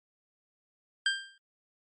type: tone with exponential decay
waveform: 25% pulse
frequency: 1588 Hz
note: G6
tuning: 22 cents sharp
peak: -18 dBFS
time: 1.06-1.38 s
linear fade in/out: 2 ms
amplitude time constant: 68 ms
effects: MP3 32 kbps